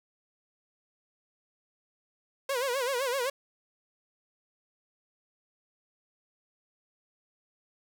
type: tone with vibrato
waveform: sawtooth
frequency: 516 Hz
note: C5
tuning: 24 cents flat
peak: -24 dBFS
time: 2.49-3.3 s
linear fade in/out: 5 ms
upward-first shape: sine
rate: 7.8 Hz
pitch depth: 140 cents each way
effects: 10-bit